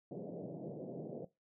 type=band-pass noise; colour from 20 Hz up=pink; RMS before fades=-45 dBFS; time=0.11-1.25 s; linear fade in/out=5 ms; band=140 to 640 Hz; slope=48 dB/octave; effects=noise-tail reverb RT60 0.2 s tail -18 dB re dry